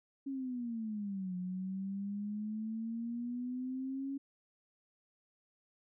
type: exponential two-way sweep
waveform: sine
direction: down then up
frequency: 277.2 to 180 to 277.2 Hz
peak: -36 dBFS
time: 0.26-4.18 s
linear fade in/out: 10 ms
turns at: 1.36 s
effects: none